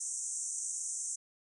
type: band-pass noise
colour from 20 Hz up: white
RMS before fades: -38 dBFS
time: 0-1.16 s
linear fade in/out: 10 ms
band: 6000 to 9000 Hz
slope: 96 dB/octave
effects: none